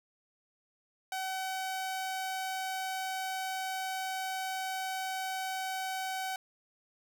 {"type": "tone", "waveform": "sawtooth", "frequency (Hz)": 758, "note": "F#5", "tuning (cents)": 42, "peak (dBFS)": -30, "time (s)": [1.12, 6.36], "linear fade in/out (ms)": 2, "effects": []}